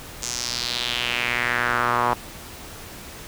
sawtooth tone with band-pass filter sweep, 121.2 Hz, B2, 32 cents flat, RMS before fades -24 dBFS, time 0.22-2.14 s, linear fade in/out 10 ms, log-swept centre 6800 to 960 Hz, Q 3.1, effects pink hiss -39 dBFS RMS until 3.27 s

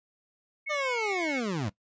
sine tone with tremolo, 2198 Hz, C#7, 15 cents flat, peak -30 dBFS, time 0.66-1.41 s, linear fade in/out 20 ms, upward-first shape sine, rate 16 Hz, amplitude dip 30%
25% pulse linear sweep, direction down, 612 to 90.7 Hz, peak -25 dBFS, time 0.69-1.7 s, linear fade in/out 20 ms
effects noise-tail reverb RT60 0.1 s tail -19 dB re dry + resampled to 16000 Hz

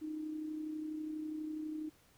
sine tone with amplitude modulation, 309.2 Hz, D#4, 11 cents flat, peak -36 dBFS, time 0.01-1.9 s, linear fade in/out 20 ms, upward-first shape sine, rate 32.2 Hz, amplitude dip 45%, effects pink hiss -67 dBFS RMS until 2.17 s

